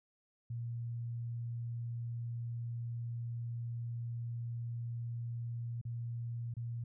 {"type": "tone with dropouts", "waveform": "sine", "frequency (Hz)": 117.8, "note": "A#2", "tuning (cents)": 19, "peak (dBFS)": -37, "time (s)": [0.5, 6.84], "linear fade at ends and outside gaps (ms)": 5, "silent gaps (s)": [[5.814, 5.851], [6.54, 6.567]], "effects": []}